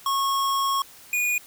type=tone pair in turn; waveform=square; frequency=1095 / 2451 Hz; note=C#6 / D#7; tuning=-22 / -27 cents; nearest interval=octave + major second; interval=1395 cents; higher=second; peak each=-22 dBFS; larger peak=neither; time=0.06-0.82 / 1.13-1.38 s; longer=first; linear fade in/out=2 ms; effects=white hiss -48 dBFS RMS until 1.46 s